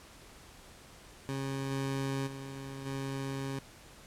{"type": "tone with level steps", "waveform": "20% pulse", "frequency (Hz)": 136, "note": "C#3", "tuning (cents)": -33, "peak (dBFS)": [-29, -27, -36, -30], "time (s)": [1.29, 3.59], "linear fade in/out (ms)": 0, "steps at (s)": [1.7, 2.26, 2.85], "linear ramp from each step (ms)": 20, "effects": ["pink hiss -54 dBFS RMS until 4.06 s", "low-pass 11000 Hz 12 dB/octave"]}